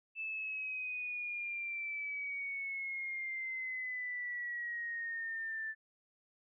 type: exponential sweep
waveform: sine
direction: down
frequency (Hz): 2639 to 1760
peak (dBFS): -37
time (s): 0.15-5.75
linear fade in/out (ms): 50
effects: none